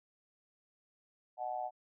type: tone with amplitude modulation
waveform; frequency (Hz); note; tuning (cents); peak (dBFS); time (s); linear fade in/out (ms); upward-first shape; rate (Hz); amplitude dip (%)
sine; 740; F#5; 0; -31; 1.37-1.71; 50; sine; 123; 100
effects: none